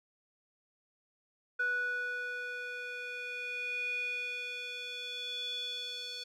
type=tone with band-pass filter sweep; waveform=square; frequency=491.6 Hz; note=B4; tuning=8 cents flat; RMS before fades=-38 dBFS; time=1.59-6.24 s; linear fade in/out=10 ms; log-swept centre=1500 to 4000 Hz; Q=7.1; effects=none